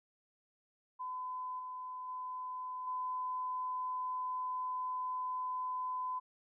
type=tone with level steps; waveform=sine; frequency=1012 Hz; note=B5; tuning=42 cents sharp; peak=-38 / -41 / -39 / -35 dBFS; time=0.99-6.2 s; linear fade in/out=20 ms; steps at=1.59 / 2.08 / 2.87 s; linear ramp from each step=5 ms; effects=none